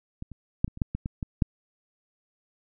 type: clicks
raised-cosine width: 5 ms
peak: -23 / -29 / -9 / -25 / -28 / -12 / -17 / -18 / -18 / -8 dBFS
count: 10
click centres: 0.224 / 0.317 / 0.645 / 0.679 / 0.774 / 0.818 / 0.95 / 1.059 / 1.228 / 1.422 s
effects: none